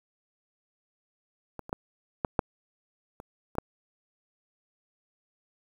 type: clicks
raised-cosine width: 1 ms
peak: -23 / -28 / -15 / -12 / -8 / -28 / -29 / -10 dBFS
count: 8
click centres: 1.593 / 1.694 / 1.729 / 2.248 / 2.392 / 3.201 / 3.553 / 3.584 s
effects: 8-bit